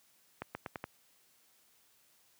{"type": "accelerating click train", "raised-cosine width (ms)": 0.5, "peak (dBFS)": -23, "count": 5, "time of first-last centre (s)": [0.42, 0.841], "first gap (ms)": 130, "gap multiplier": 0.86, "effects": ["white hiss -68 dBFS RMS until 2.39 s", "high-pass 80 Hz 12 dB/octave"]}